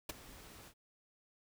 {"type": "noise with ADSR envelope", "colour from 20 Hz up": "pink", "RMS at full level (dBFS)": -36, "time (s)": [0.09, 0.74], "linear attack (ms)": 5, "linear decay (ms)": 18, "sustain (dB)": -19, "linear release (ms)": 69, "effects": []}